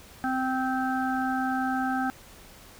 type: harmonic tone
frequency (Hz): 260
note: C4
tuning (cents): -11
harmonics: 1 / 3 / 5 / 6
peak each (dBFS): -28 / -29 / -35 / -33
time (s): 0.24-2.1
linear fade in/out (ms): 0
effects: pink hiss -50 dBFS RMS until 2.79 s